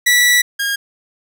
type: tone pair in turn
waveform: sawtooth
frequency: 1954 / 1625.6 Hz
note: B6 / G#6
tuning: -19 / -38 cents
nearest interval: minor third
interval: 319 cents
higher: first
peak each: -6 / -13 dBFS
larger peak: first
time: 0.06-0.42 / 0.59-0.76 s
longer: first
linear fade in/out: 10 ms
effects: none